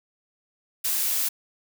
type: noise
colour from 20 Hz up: blue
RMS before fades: -25 dBFS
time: 0.84-1.29 s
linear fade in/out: 10 ms
effects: none